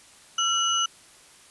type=tone cluster; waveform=sine; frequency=1355 / 2925 / 6110 Hz; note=E6 / F#7 / G8; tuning=+47 / -21 / -45 cents; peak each=-26 / -24 / -28 dBFS; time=0.38-0.86 s; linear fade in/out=5 ms; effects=white hiss -52 dBFS RMS until 1.5 s + resampled to 24000 Hz